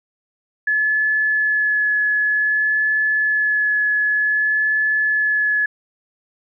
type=tone with vibrato; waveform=sine; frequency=1712 Hz; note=A6; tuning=48 cents flat; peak=-15 dBFS; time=0.67-5.66 s; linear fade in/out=5 ms; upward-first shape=sine; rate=0.54 Hz; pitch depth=11 cents each way; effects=none